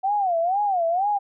sine tone with vibrato, 742 Hz, F#5, 5 cents sharp, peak -19 dBFS, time 0.03-1.19 s, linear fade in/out 20 ms, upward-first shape sine, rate 2.1 Hz, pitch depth 200 cents each way, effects none

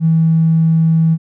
triangle tone with tanh clipping, 162.3 Hz, E3, 27 cents flat, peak -8 dBFS, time 0-1.18 s, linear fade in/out 50 ms, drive 2 dB, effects none

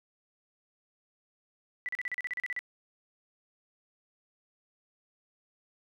sine tone bursts, 1975.5 Hz, B6, in tune, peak -31 dBFS, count 12, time 1.86-2.591 s, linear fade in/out 0 ms, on 27 ms, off 37 ms, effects none

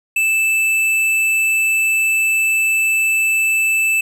triangle tone with tanh clipping, 2637 Hz, E7, in tune, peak -15 dBFS, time 0.16-4.01 s, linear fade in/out 5 ms, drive 17 dB, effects none

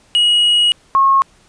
triangle / sine tone pair in turn, 2900 / 1086.3 Hz, F#7 / C#6, -35 / -35 cents, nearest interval octave + perfect fourth, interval 1700 cents, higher first, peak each -8 dBFS, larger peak neither, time 0.15-0.72 / 0.95-1.22 s, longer first, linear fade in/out 0 ms, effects pink hiss -51 dBFS RMS until 1.48 s + resampled to 22050 Hz

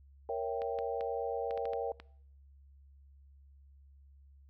sine chord, A# diminished seventh, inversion none, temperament equal with one note detuned, 466.2 / 554.4 / 662.3 / 784 Hz, A#4 / C#5 / E5 / G5, 0 / 0 / +8 / 0 cents, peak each -36 / -39 / -41 / -39 dBFS, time 0.29-1.92 s, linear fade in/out 2 ms
clicks, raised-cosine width 0.3 ms, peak -31 dBFS, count 8, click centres 0.619 / 0.788 / 1.009 / 1.509 / 1.576 / 1.655 / 1.734 / 2 s
effects noise-tail reverb RT60 0.7 s tail -24 dB re dry + added 69 Hz sine -56 dBFS peak until 4.49 s

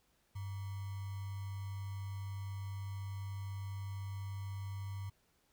sine tone with sample-and-hold, 98 Hz, G2, in tune, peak -39 dBFS, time 0.35-5.1 s, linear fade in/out 10 ms, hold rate 1050 Hz, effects pink hiss -74 dBFS RMS until 5.52 s

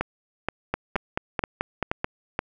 two click trains, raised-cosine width 0.5 ms, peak -9 / -9 dBFS, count 6 / 7, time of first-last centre 0.01-2.391 / 0.74-2.044 s, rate 2.1 / 4.6 Hz, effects none

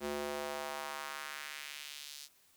square tone with high-pass filter sweep, 72.7 Hz, D2, 17 cents flat, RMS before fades -42 dBFS, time 0-2.29 s, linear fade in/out 50 ms, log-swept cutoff 310 to 4800 Hz, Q 1.4, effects white hiss -67 dBFS RMS until 2.56 s

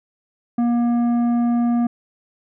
sine tone with tanh clipping, 237.9 Hz, A#3, 35 cents sharp, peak -17 dBFS, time 0.58-1.87 s, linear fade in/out 5 ms, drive 9 dB, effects none

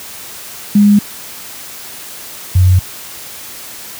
sine tone pair in turn, 205.2 / 91.72 Hz, G#3 / F#2, -21 / -15 cents, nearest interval octave + major second, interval 1394 cents, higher first, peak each -4 dBFS, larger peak neither, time 0.75-0.99 / 2.55-2.79 s, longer neither, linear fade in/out 5 ms, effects white hiss -30 dBFS RMS until 3.99 s + high-pass 60 Hz 12 dB/octave

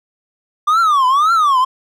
triangle tone with vibrato, 1174.7 Hz, D6, in tune, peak -8 dBFS, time 0.67-1.65 s, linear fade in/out 10 ms, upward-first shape triangle, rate 1.9 Hz, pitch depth 290 cents each way, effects none

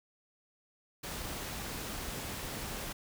pink noise, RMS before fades -40 dBFS, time 1.03-2.93 s, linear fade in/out 10 ms, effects none

